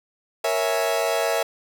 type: chord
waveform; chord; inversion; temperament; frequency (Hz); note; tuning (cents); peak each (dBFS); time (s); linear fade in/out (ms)
40% pulse; A# half-diminished seventh; none; equal; 466.2 / 554.4 / 659.3 / 830.6; A#4 / C#5 / E5 / G#5; 0 / 0 / 0 / 0; -26 / -26 / -23 / -29; 0.44-1.43; 5
effects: none